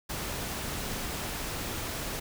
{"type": "noise", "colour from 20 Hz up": "pink", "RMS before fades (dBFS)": -35, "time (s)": [0.09, 2.2], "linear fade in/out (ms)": 10, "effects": []}